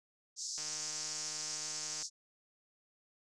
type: band-pass noise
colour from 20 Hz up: white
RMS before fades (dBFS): -41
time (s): 0.36-2.1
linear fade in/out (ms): 50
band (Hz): 4800 to 7100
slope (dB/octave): 48
type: click train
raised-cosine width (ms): 0.2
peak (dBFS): -31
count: 222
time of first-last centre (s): 0.58-2.024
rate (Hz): 153
effects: none